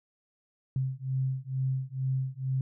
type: beating tone pair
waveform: sine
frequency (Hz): 130.81 / 133.01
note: C3 / C3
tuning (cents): 0 / +29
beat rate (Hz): 2.2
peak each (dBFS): -31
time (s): 0.76-2.61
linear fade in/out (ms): 2
effects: none